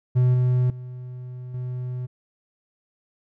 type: tone with level steps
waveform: triangle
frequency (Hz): 125.4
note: B2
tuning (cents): +27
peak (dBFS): -13 / -15 / -31 / -25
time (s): 0.15-2.07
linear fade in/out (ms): 20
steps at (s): 0.34 / 0.7 / 1.54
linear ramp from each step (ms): 2
effects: none